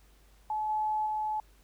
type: tone with level steps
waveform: sine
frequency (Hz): 858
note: A5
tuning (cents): -44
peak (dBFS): -29 / -27 / -29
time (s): 0.5-1.4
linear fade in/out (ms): 2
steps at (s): 0.69 / 1.06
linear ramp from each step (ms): 5
effects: added 50 Hz sine -58 dBFS peak until 1.63 s + pink hiss -65 dBFS RMS until 1.63 s